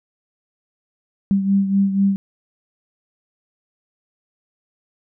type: beating tone pair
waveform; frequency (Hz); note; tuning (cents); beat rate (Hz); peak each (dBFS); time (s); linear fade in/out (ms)
sine; 196 / 200.1; G3 / G3; 0 / +36; 4.1; -15 / -22; 1.31-2.16; 0
effects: none